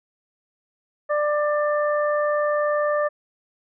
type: harmonic tone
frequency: 593 Hz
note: D5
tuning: 17 cents sharp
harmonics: 1 / 2 / 3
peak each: -20 / -26 / -30 dBFS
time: 1.09-3.09 s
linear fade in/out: 20 ms
effects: none